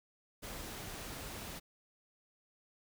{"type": "noise", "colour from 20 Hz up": "pink", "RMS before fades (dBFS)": -45, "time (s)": [0.42, 1.6], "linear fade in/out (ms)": 20, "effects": []}